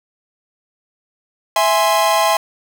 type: chord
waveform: 45% pulse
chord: E augmented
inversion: none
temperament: equal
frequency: 659.3 / 830.6 / 1046.5 Hz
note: E5 / G#5 / B#5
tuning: 0 / 0 / 0 cents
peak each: -17 dBFS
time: 1.56-2.37 s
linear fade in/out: 2 ms
effects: none